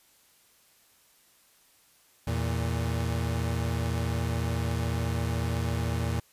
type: tone pair together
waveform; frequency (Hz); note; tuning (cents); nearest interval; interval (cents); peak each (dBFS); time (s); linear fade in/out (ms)
35% pulse; 81.95 / 115.9; E2 / A#2; -10 / -10; tritone; 600; -28; 2.27-6.2; 5
effects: white hiss -62 dBFS RMS until 6.32 s + resampled to 32000 Hz